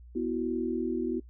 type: chord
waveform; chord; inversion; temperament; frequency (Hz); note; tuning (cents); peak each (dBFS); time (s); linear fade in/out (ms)
sine; B suspended fourth; none; just; 246.9 / 329.3 / 370.4; B3 / E4 / F#4; 0 / -2 / +2; -32; 0.15-1.2; 10
effects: noise-tail reverb RT60 0.1 s tail -20 dB re dry + added 60 Hz sine -47 dBFS peak until 1.29 s